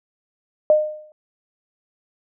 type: tone with exponential decay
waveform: sine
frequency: 611 Hz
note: D#5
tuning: 32 cents flat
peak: -8 dBFS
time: 0.7-1.12 s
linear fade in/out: 1 ms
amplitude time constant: 90 ms
effects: none